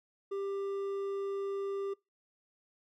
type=tone with hard clipping; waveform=triangle; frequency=395.2 Hz; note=G4; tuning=14 cents sharp; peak=-35 dBFS; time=0.31-1.94 s; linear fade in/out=10 ms; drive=9 dB; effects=noise-tail reverb RT60 0.2 s tail -23 dB re dry